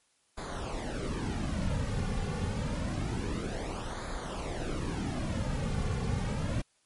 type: noise with flanger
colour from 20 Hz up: brown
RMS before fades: -33 dBFS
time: 0.37-6.62 s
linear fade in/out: 10 ms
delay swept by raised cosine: 0.35 to 3.15 ms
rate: 0.27 Hz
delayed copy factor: -0.7
effects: white hiss -70 dBFS RMS until 6.85 s + MP3 48 kbps